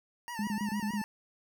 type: tone with vibrato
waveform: 25% pulse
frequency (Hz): 921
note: A#5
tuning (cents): -21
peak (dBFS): -34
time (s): 0.28-1.04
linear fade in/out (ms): 0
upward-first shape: sine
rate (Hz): 6.5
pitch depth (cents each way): 90
type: tone bursts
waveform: sine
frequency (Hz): 207.7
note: G#3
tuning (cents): 0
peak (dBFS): -30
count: 6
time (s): 0.39-1.017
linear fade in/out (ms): 2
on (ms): 82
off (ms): 27
effects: none